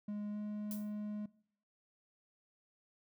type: tone with pitch glide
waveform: triangle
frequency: 207.7 to 209.5 Hz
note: G#3 to G#3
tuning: 0 to +15 cents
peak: -36 dBFS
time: 0.08-1.26 s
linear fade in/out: 5 ms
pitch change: +15 cents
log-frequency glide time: 0.31-0.37 s
type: noise with exponential decay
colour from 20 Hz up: violet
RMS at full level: -42 dBFS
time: 0.71-0.92 s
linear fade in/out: 1 ms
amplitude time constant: 45 ms
effects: noise-tail reverb RT60 0.6 s tail -21 dB re dry